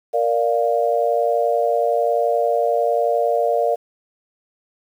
sine chord, Bb major, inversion none, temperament equal, 466.2 / 587.3 / 698.5 Hz, Bb4 / D5 / F5, 0 / 0 / 0 cents, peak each -20 dBFS, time 0.13-3.76 s, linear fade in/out 20 ms, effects 8-bit

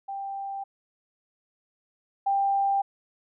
sine tone pair in turn, 788 / 791.3 Hz, G5 / G5, +9 / +16 cents, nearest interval unison, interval 7 cents, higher second, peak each -31 / -21 dBFS, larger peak second, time 0.08-0.64 / 2.26-2.82 s, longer neither, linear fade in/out 10 ms, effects none

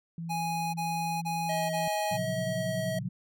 sine tone, 166.6 Hz, E3, 19 cents sharp, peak -34 dBFS, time 0.18-1.88 s, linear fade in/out 2 ms
square tone bursts, 830 Hz, G#5, 1 cent flat, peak -31 dBFS, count 4, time 0.29-2.177 s, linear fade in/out 20 ms, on 450 ms, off 29 ms
square tone with pitch glide, 634 to 639.5 Hz, D#5 to D#5, +32 to +47 cents, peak -32 dBFS, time 1.49-2.99 s, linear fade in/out 5 ms, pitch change +15 cents, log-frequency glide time 2.18-2.27 s
sine chord, Gb major seventh, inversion first, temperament equal, 116.54 / 138.59 / 174.61 / 185 Hz, Bb2 / Db3 / F3 / Gb3, 0 / 0 / 0 / 0 cents, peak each -37 dBFS, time 2.11-3.09 s, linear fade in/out 10 ms
effects none

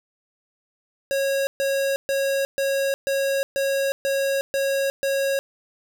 square tone bursts, 548 Hz, C#5, 20 cents flat, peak -21 dBFS, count 9, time 1.11-5.39 s, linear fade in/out 0 ms, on 360 ms, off 130 ms, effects none

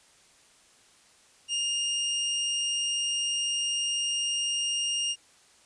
sawtooth tone, 2826 Hz, F7, 20 cents sharp, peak -23 dBFS, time 1.48-5.16 s, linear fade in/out 50 ms, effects white hiss -59 dBFS RMS until 5.65 s + resampled to 22050 Hz

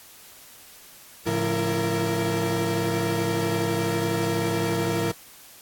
35% pulse tone cluster, 108.3 / 140.9 / 173.1 / 334.3 / 466.4 Hz, A2 / C#3 / F3 / E4 / A#4, -27 / +29 / -15 / +24 / +1 cents, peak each -28 / -33 / -28 / -26 / -26 dBFS, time 1.26-5.12 s, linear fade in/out 10 ms, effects white hiss -48 dBFS RMS until 5.61 s + AAC 64 kbps

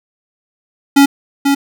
square tone with echo, 279.4 Hz, C#4, 14 cents sharp, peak -5 dBFS, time 0.96-1.06 s, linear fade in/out 10 ms, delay 490 ms, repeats 1, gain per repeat -5 dB, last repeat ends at 1.55 s, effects none

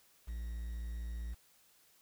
triangle tone with quantisation, 57.6 Hz, A#1, 20 cents flat, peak -36 dBFS, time 0.27-1.35 s, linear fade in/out 20 ms, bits 10, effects white hiss -67 dBFS RMS until 2.01 s

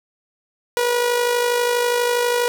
sawtooth tone with amplitude modulation, 483.7 Hz, B4, 36 cents flat, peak -11 dBFS, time 0.77-2.48 s, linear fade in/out 0 ms, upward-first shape sine, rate 52.3 Hz, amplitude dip 45%, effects none

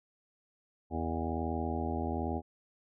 harmonic tone with a mistuned harmonic, 81.1 Hz, E2, 28 cents flat, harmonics 1 / 2 / 3 / 4 / 5 / 6 / 7 / 8 / 9 / 10, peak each -36 / -45 / -37 / -40 / -41 / -47 / -45 / -51 / -41 / -41 dBFS, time 0.9-2.42 s, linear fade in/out 50 ms, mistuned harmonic 7, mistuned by +79 cents, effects none

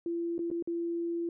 sine tone with dropouts, 339.4 Hz, F4, 49 cents flat, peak -30 dBFS, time 0.06-1.29 s, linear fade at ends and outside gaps 2 ms, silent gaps 0.381-0.391 / 0.503-0.513 / 0.625-0.674 s, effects none

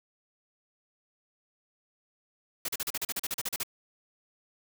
white noise bursts, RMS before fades -32 dBFS, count 14, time 2.65-3.634 s, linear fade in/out 5 ms, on 35 ms, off 38 ms, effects none

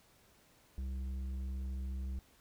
triangle tone with tanh clipping, 65.6 Hz, C2, 5 cents sharp, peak -38 dBFS, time 0.78-2.19 s, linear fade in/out 0 ms, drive 12 dB, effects pink hiss -66 dBFS RMS until 2.4 s

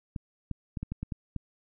clicks, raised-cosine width 5 ms, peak -21 dBFS, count 8, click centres 0.162 / 0.513 / 0.772 / 0.83 / 0.92 / 1.03 / 1.122 / 1.363 s, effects none

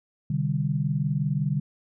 sine chord, C suspended second, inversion none, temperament equal with one note detuned, 130.81 / 150.44 / 196 Hz, C3 / D3 / G3, 0 / +42 / 0 cents, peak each -28 / -25 / -30 dBFS, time 0.3-1.6 s, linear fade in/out 5 ms, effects none

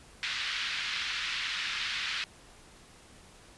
white band-pass noise, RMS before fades -34 dBFS, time 0.23-2.24 s, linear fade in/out 0 ms, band 1400 to 4000 Hz, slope 24 dB/octave, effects pink hiss -55 dBFS RMS until 3.57 s + resampled to 24000 Hz

